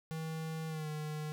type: tone with pitch glide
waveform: square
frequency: 160 to 152.69 Hz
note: D#3 to D#3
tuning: +49 to -32 cents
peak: -38 dBFS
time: 0.11-1.32 s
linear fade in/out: 0 ms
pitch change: -81 cents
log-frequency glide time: 0.68-0.88 s
effects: none